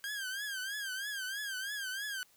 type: tone with vibrato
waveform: sawtooth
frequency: 1597 Hz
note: G6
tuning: 32 cents sharp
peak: -33 dBFS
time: 0.04-2.23 s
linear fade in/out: 0 ms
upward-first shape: triangle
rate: 3.1 Hz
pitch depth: 130 cents each way
effects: white hiss -66 dBFS RMS until 2.36 s